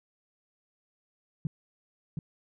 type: tone with echo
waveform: sine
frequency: 153.5 Hz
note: D#3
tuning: 23 cents flat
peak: -26 dBFS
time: 1.45-1.47 s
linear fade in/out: 2 ms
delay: 720 ms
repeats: 1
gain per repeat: -4 dB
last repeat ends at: 2.19 s
effects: none